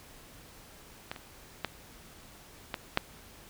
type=clicks; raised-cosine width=0.3 ms; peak=-19 / -27 / -14 / -16 / -8 dBFS; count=5; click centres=1.115 / 1.162 / 1.647 / 2.742 / 2.974 s; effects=pink hiss -53 dBFS RMS until 3.49 s